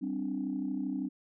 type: chord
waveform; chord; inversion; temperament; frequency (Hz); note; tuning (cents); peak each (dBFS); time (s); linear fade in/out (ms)
sine; G suspended fourth; none; just; 196 / 261.3 / 294; G3 / C4 / D4; 0 / -2 / +2; -37 / -34 / -35; 0.01-1.09; 20
effects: tanh soft clip ceiling -23 dBFS